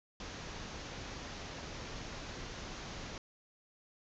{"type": "low-pass noise", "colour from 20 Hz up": "pink", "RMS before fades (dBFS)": -45, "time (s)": [0.2, 3.18], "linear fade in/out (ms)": 2, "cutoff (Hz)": 6800, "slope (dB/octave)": 96, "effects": []}